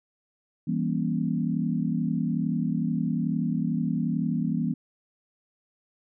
sine chord, E diminished seventh, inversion none, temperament equal with one note detuned, 164.81 / 196 / 238.3 / 277.2 Hz, E3 / G3 / Bb3 / Db4, 0 / 0 / +38 / 0 cents, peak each -28 / -30 / -28 / -33 dBFS, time 0.67-4.74 s, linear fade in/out 10 ms, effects none

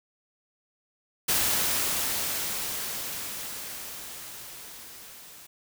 white noise with level ramp, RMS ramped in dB -24 to -48 dBFS, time 1.28-5.47 s, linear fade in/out 10 ms, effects none

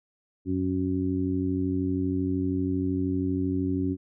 harmonic tone, 92.8 Hz, F#2, 6 cents sharp, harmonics 1 / 2 / 3 / 4, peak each -31 / -33 / -26 / -34 dBFS, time 0.45-3.97 s, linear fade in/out 50 ms, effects none

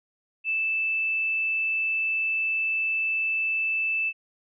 sine tone, 2637 Hz, E7, in tune, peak -23 dBFS, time 0.44-4.13 s, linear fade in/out 50 ms, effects none

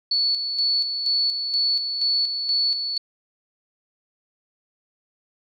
sine tone with tremolo, 4435 Hz, C#8, in tune, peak -18 dBFS, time 0.11-2.98 s, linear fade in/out 5 ms, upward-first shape square, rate 2.1 Hz, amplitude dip 50%, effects none

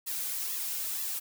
blue noise with flanger, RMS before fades -34 dBFS, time 0.06-1.2 s, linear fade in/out 20 ms, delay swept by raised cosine 1.3 to 3.1 ms, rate 2.1 Hz, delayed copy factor -0.75, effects none

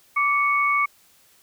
sine tone pair together, 1162.3 / 2217 Hz, D6 / C#7, -18 / 0 cents, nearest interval major seventh, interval 1118 cents, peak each -20 / -21 dBFS, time 0.16-0.86 s, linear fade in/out 10 ms, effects white hiss -57 dBFS RMS until 1.42 s

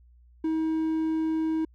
triangle tone, 318.6 Hz, D#4, 41 cents sharp, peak -22 dBFS, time 0.44-1.65 s, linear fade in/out 5 ms, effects added 60 Hz sine -53 dBFS peak until 1.74 s

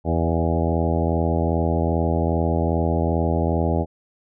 harmonic tone with a mistuned harmonic, 82.5 Hz, E2, 2 cents sharp, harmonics 1 / 2 / 3 / 4 / 5 / 6 / 7 / 8 / 9 / 10, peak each -22 / -25 / -27 / -28 / -29 / -30 / -30 / -31 / -32 / -32 dBFS, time 0.04-3.86 s, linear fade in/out 50 ms, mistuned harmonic 7, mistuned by +20 cents, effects none

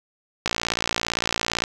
click train, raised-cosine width 0.2 ms, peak -4 dBFS, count 69, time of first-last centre 0.46-1.639 s, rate 57.7 Hz, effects none

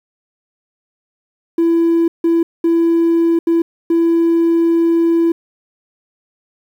triangle tone bursts at uneven times, 334.2 Hz, E4, 24 cents sharp, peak -7 dBFS, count 5, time 1.58-2.08 / 2.24-2.43 / 2.64-3.39 / 3.47-3.62 / 3.9-5.32 s, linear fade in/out 5 ms, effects tanh soft clip ceiling -6 dBFS + 8-bit

